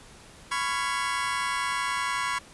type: chord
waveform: 30% pulse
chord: C# dominant seventh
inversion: third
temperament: just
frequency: 997.9 / 1108.7 / 1385.9 / 1663.1 Hz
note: B5 / C#6 / E#6 / G#6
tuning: +18 / 0 / -14 / +2 cents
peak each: -28 / -28 / -33 / -31 dBFS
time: 0.51-2.39 s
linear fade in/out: 10 ms
effects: pink hiss -50 dBFS RMS until 2.53 s + resampled to 24000 Hz